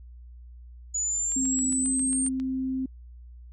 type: exponential sweep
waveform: sine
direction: up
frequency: 6870 to 8760 Hz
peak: -25 dBFS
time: 0.94-2.29 s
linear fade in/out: 10 ms
type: click train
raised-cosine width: 0.2 ms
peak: -28 dBFS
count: 9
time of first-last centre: 1.32-2.4 s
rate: 7.41 Hz
type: tone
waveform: sine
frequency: 261.6 Hz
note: C4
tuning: in tune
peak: -26 dBFS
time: 1.36-2.86 s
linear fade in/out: 5 ms
effects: added 60 Hz sine -43 dBFS peak until 3.52 s